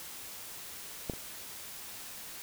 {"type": "clicks", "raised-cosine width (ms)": 2, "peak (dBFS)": [-19, -30], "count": 2, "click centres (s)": [1.098, 1.136], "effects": ["white hiss -45 dBFS RMS until 2.42 s"]}